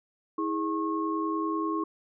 sine tone cluster, 322.9 / 413.1 / 1087 Hz, E4 / G#4 / C#6, -36 / -9 / -34 cents, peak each -29 / -35 / -31 dBFS, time 0.38-1.84 s, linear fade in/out 5 ms, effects none

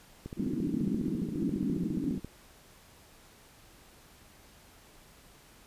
click train, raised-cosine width 3 ms, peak -26 dBFS, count 30, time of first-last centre 0.26-2.246 s, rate 14.6 Hz
white band-pass noise, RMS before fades -32 dBFS, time 0.36-2.2 s, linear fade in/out 50 ms, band 160 to 320 Hz, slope 48 dB/octave
effects pink hiss -57 dBFS RMS until 5.66 s + resampled to 32000 Hz

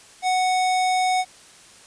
square tone, 740 Hz, F#5, in tune, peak -19 dBFS, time 0.22-1.25 s, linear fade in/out 50 ms, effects white hiss -48 dBFS RMS until 1.86 s + resampled to 22050 Hz

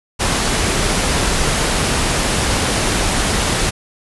pink low-pass noise, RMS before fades -17 dBFS, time 0.19-3.71 s, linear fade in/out 20 ms, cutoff 11000 Hz, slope 96 dB/octave, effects none

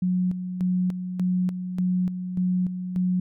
sine tone with tremolo, 182.1 Hz, F#3, 27 cents flat, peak -20 dBFS, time 0.02-3.2 s, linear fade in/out 5 ms, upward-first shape square, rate 1.7 Hz, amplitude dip 60%, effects none

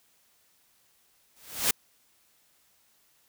white noise with exponential growth, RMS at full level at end -21 dBFS, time 1.36-1.71 s, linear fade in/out 5 ms, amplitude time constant 75 ms, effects white hiss -66 dBFS RMS until 3.28 s

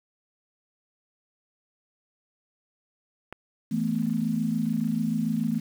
click, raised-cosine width 0.5 ms, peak -22 dBFS, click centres 3.326 s
sine chord, E suspended fourth, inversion none, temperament equal, 164.81 / 220 / 246.9 Hz, E3 / A3 / B3, 0 / 0 / 0 cents, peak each -30 / -26 / -29 dBFS, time 3.71-5.6 s, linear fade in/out 10 ms
effects 8-bit

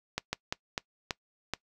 slowing click train, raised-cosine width 0.2 ms, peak -13 dBFS, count 6, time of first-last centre 0.18-1.536 s, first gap 150 ms, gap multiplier 1.3, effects noise-tail reverb RT60 0.1 s tail -22 dB re dry

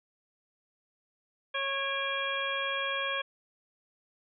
harmonic tone with a mistuned harmonic, 549 Hz, C#5, 17 cents flat, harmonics 1 / 2 / 3 / 4 / 5 / 6, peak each -37 / -36 / -35 / -36 / -46 / -36 dBFS, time 1.54-3.22 s, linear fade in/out 10 ms, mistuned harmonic 4, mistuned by +140 cents, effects none

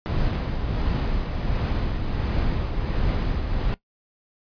brown noise with tremolo, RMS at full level -22 dBFS, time 0.06-3.74 s, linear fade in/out 0 ms, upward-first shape triangle, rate 1.4 Hz, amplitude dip 45%, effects noise-tail reverb RT60 0.1 s tail -18 dB re dry + resampled to 11025 Hz

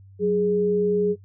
sine tone pair together, 185 / 415.3 Hz, F#3 / G#4, 0 / 0 cents, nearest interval octave + major second, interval 1400 cents, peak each -25 / -19 dBFS, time 0.19-1.16 s, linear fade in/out 50 ms, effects noise-tail reverb RT60 0.1 s tail -21 dB re dry + added 97 Hz sine -45 dBFS peak until 1.24 s

